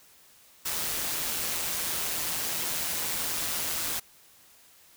white noise with amplitude modulation, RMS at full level -29 dBFS, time 0.65-4 s, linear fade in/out 10 ms, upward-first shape sine, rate 164 Hz, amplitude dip 40%, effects white hiss -57 dBFS RMS until 4.96 s

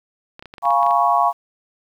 clicks, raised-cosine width 0.3 ms, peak -21 dBFS, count 10, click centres 0.394 / 0.425 / 0.457 / 0.539 / 0.582 / 0.654 / 0.706 / 0.83 / 0.865 / 0.909 s
sine chord, C# dominant seventh, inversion first, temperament equal with one note detuned, 698.5 / 830.6 / 968 / 1108.7 Hz, E#5 / G#5 / B5 / C#6, 0 / 0 / -35 / 0 cents, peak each -18 / -20 / -20 / -18 dBFS, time 0.62-1.33 s, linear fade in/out 50 ms
effects 8-bit

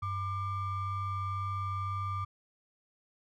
triangle ring-modulated tone, 548 Hz, C#5, 20 cents flat, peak -27 dBFS, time 0.02-2.25 s, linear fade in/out 10 ms, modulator 645 Hz, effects none

